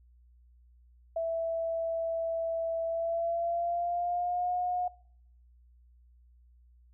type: tone with pitch glide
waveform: sine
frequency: 660 to 719.7 Hz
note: E5 to F#5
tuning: +2 to -48 cents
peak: -28 dBFS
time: 1.16-4.88 s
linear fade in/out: 5 ms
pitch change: +150 cents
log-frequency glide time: 2.85-4.53 s
effects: noise-tail reverb RT60 0.7 s tail -24 dB re dry + added 60 Hz sine -57 dBFS peak until 6.93 s